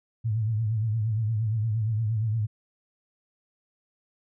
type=tone with vibrato; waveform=sine; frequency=110 Hz; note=A2; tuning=in tune; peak=-23 dBFS; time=0.24-2.47 s; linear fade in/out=20 ms; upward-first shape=triangle; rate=8.6 Hz; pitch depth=110 cents each way; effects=none